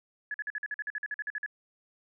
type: tone bursts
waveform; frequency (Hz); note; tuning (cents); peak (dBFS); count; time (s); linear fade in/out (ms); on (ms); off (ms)
sine; 1699; G#6; +39; -31; 15; 0.31-1.462; 2; 32; 48
effects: none